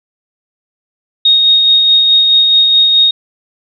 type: tone with tremolo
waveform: sine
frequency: 3729 Hz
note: A#7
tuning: in tune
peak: -4 dBFS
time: 1.25-3.11 s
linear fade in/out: 5 ms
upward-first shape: sine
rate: 4.7 Hz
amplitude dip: 30%
effects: none